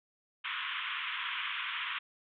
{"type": "band-pass noise", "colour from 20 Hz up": "white", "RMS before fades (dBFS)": -37, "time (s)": [0.44, 1.99], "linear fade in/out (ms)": 10, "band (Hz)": [990, 3400], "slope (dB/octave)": 96, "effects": []}